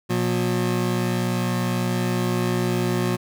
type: tone pair together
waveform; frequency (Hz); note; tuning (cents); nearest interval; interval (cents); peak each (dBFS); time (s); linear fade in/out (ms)
25% pulse; 120.34 / 180.3; B2 / F#3; -44 / -45; perfect fifth; 699; -20; 0.09-3.17; 20
effects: none